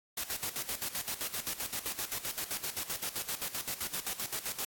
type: noise with tremolo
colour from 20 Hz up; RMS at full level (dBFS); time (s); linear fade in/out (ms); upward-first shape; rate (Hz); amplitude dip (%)
white; -35; 0.17-4.65; 5; square; 7.7; 75
effects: AAC 64 kbps